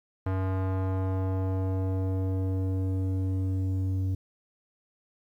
square tone with low-pass filter sweep, 94.5 Hz, F#2, 37 cents sharp, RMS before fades -28 dBFS, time 0.26-4.15 s, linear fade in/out 5 ms, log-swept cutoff 1300 to 220 Hz, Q 1.1, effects 10-bit

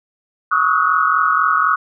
sine tone cluster, 1119 / 1249 / 1293 / 1454 Hz, C#6 / D#6 / E6 / F#6, +16 / +6 / -34 / -31 cents, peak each -18 dBFS, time 0.51-1.76 s, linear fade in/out 10 ms, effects none

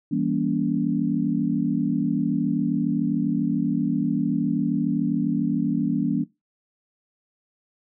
sine chord, E diminished seventh, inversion none, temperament just, 164.81 / 197.78 / 237.3 / 284.8 Hz, E3 / G3 / Bb3 / Db4, 0 / +16 / +31 / +47 cents, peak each -28 / -28 / -25 / -24 dBFS, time 0.11-6.24 s, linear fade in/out 10 ms, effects noise-tail reverb RT60 0.2 s tail -17 dB re dry

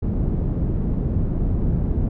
pink low-pass noise, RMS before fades -21 dBFS, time 0.02-2.09 s, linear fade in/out 10 ms, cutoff 240 Hz, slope 12 dB/octave, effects none

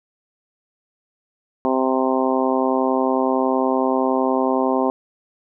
harmonic tone, 130.81 Hz, C3, in tune, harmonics 2 / 3 / 4 / 5 / 6 / 7 / 8, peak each -21 / -23 / -24 / -25 / -26 / -26 / -27 dBFS, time 1.65-4.9 s, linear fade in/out 0 ms, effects none

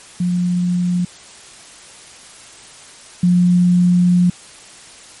sine tone pair in turn, 177.7 / 177.7 Hz, F3 / F3, +30 / +30 cents, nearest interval unison, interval 0 cents, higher neither, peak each -14 / -9 dBFS, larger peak second, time 0.2-1.05 / 3.23-4.3 s, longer second, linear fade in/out 5 ms, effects white hiss -40 dBFS RMS until 5.2 s + MP3 48 kbps

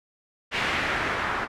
white noise with low-pass filter sweep, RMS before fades -27 dBFS, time 0.51-1.48 s, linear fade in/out 50 ms, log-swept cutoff 2400 to 1400 Hz, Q 1.6, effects none

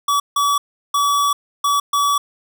square tone bursts at uneven times, 1142 Hz, D6, 49 cents flat, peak -15 dBFS, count 5, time 0.08-0.2 / 0.36-0.58 / 0.94-1.33 / 1.64-1.8 / 1.93-2.18 s, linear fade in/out 5 ms, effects none

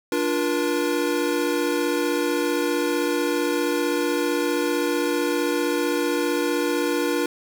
square chord, Bb major, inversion first, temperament equal with one note detuned, 293.7 / 349.2 / 477.3 Hz, D4 / F4 / Bb4, 0 / 0 / +41 cents, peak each -26 dBFS, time 0.12-7.26 s, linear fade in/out 2 ms, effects none

